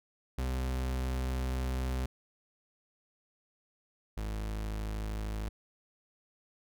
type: tone pair in turn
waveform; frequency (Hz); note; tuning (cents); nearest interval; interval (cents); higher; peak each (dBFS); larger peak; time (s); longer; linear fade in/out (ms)
40% pulse; 64.1 / 52.99; C2 / G#1; -35 / +36; minor third; 329; first; -30 / -33; first; 0.38-2.06 / 4.17-5.49; first; 5
effects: none